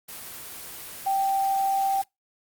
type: tone in noise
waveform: sine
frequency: 781 Hz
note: G5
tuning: 7 cents flat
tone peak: -21 dBFS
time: 1.06-2.02 s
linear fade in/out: 10 ms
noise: white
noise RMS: -39 dBFS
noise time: 0.08-2.04 s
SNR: +15 dB
effects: noise-tail reverb RT60 0.2 s tail -26 dB re dry + Opus 24 kbps